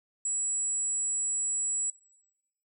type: tone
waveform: sine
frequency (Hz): 7800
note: B8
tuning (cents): -23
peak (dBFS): -27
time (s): 0.25-1.9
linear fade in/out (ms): 2
effects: noise-tail reverb RT60 0.9 s tail -20 dB re dry + tanh soft clip ceiling -23 dBFS